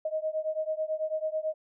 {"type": "beating tone pair", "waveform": "sine", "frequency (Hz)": [622.3, 631.4], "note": ["D#5", "D#5"], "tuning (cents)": [0, 25], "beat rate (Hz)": 9.1, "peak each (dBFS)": [-31, -32], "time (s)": [0.05, 1.54], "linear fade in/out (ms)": 5, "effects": []}